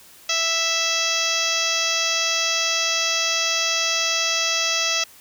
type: harmonic tone with a mistuned harmonic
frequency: 659.3 Hz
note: E5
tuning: in tune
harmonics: 1 / 2 / 3 / 4 / 5 / 6 / 7 / 8 / 9 / 10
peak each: -32 / -30 / -30 / -26 / -27 / -30 / -30 / -27 / -27 / -32 dBFS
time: 0.29-5.04 s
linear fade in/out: 5 ms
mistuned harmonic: 7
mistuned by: +15 cents
effects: white hiss -48 dBFS RMS until 5.2 s